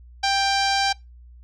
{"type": "tone with low-pass filter", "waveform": "sawtooth", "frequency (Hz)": 788, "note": "G5", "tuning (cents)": 9, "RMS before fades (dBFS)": -21, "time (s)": [0.23, 0.93], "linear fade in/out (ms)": 10, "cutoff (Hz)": 5200, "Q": 2.8, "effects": ["noise-tail reverb RT60 0.2 s tail -23 dB re dry", "added 60 Hz sine -43 dBFS peak until 1.43 s"]}